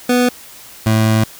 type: tone pair in turn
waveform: 25% pulse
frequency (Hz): 246.9 / 109.98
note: B3 / A2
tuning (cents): 0 / 0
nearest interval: octave + major second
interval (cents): 1400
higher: first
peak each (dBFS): -7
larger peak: neither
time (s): 0.09-0.29 / 0.86-1.24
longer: second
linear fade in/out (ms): 5
effects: white hiss -38 dBFS RMS until 1.39 s